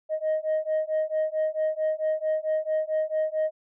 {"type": "beating tone pair", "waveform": "sine", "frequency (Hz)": [622.3, 626.8], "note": ["D#5", "D#5"], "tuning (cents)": [0, 13], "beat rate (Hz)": 4.5, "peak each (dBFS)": -25, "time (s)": [0.09, 3.51], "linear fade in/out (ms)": 50, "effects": ["tanh soft clip ceiling -20 dBFS"]}